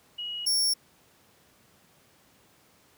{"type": "tone pair in turn", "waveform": ["sine", "sawtooth"], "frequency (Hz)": [2903, 5480], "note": ["F#7", "F8"], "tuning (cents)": [-34, -34], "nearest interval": "major seventh", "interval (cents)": 1100, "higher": "second", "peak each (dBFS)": [-32, -20], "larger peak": "second", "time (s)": [[0.18, 0.46], [0.46, 0.74]], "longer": "neither", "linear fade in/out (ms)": 10, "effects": ["pink hiss -61 dBFS RMS until 2.97 s", "high-pass 100 Hz 12 dB/octave"]}